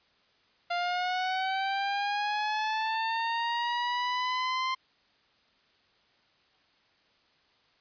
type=linear sweep; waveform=sawtooth; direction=up; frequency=695 to 1046.5 Hz; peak=-24 dBFS; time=0.7-4.75 s; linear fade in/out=10 ms; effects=white hiss -66 dBFS RMS until 7.8 s + resampled to 11025 Hz